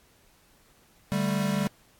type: chord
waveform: square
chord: D suspended fourth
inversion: none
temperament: equal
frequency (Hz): 146.83 / 196 / 220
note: D3 / G3 / A3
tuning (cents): 0 / 0 / 0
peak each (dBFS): -32 / -27 / -33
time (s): 1.12-1.67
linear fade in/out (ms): 0
effects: pink hiss -61 dBFS RMS until 1.99 s + AAC 64 kbps